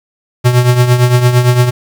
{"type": "tone with tremolo", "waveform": "square", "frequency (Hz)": 123.47, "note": "B2", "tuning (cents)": 0, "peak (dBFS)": -4, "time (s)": [0.44, 1.71], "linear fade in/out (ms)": 20, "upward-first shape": "triangle", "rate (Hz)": 8.8, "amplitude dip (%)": 70, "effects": ["7-bit"]}